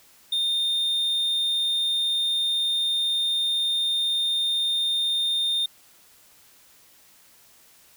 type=tone; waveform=triangle; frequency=3638 Hz; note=A#7; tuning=43 cents flat; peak=-20 dBFS; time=0.32-5.66 s; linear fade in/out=5 ms; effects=white hiss -55 dBFS RMS until 7.96 s